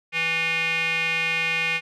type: tone with band-pass filter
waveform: square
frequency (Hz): 164.4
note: E3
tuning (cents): -4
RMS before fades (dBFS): -24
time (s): 0.12-1.81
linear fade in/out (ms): 50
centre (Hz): 2400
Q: 6.6
effects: none